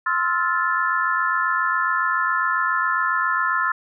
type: chord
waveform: sine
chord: F major seventh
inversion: second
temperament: just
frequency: 1047.7 / 1309.6 / 1396.9 / 1746.1 Hz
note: C6 / E6 / F6 / A6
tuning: +2 / -12 / 0 / -14 cents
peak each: -24 dBFS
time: 0.06-3.72 s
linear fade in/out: 5 ms
effects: none